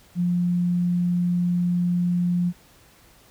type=tone; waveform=sine; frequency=176.2 Hz; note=F3; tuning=16 cents sharp; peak=-19 dBFS; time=0.15-2.53 s; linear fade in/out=50 ms; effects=pink hiss -54 dBFS RMS until 3.3 s